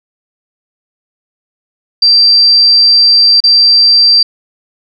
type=tone with dropouts; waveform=sine; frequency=4699 Hz; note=D8; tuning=in tune; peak=-3 dBFS; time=2.02-4.23 s; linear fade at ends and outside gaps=5 ms; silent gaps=3.404-3.438 s; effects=none